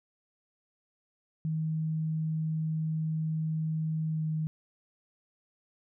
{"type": "tone with pitch glide", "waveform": "sine", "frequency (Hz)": [158.1, 156.74], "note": ["D#3", "D#3"], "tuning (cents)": [28, 13], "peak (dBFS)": -28, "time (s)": [1.45, 4.47], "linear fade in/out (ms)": 0, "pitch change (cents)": -15, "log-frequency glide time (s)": [4.1, 4.23], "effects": []}